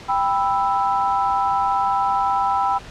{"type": "chord", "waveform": "sine", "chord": "E minor", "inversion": "first", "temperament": "just", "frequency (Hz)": [791.1, 988.9, 1318.5], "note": ["G5", "B5", "E6"], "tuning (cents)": [16, 2, 0], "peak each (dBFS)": [-20, -21, -24], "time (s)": [0.08, 2.79], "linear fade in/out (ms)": 20, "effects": ["pink hiss -39 dBFS RMS until 2.9 s", "low-pass 5000 Hz 12 dB/octave"]}